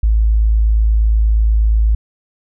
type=tone; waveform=sine; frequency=54.2 Hz; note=A1; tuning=25 cents flat; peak=-9 dBFS; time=0.03-1.95 s; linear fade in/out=5 ms; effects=none